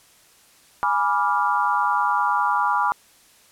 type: chord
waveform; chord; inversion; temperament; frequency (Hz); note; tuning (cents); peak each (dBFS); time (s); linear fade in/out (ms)
sine; G# diminished seventh; none; equal with one note detuned; 830.6 / 980.4 / 1174.7 / 1396.9; G#5 / B5 / D6 / F6; 0 / -13 / 0 / 0; -24 / -22 / -23 / -26; 0.83-2.92; 0
effects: white hiss -54 dBFS RMS until 3.51 s + low-pass 12000 Hz 12 dB/octave